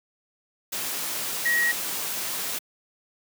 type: tone in noise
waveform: sine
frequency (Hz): 1900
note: A#6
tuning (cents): +33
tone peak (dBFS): -20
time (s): 1.45-1.72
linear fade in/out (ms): 10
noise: white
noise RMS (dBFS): -30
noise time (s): 0.72-2.59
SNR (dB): +7
effects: high-pass 150 Hz 12 dB/octave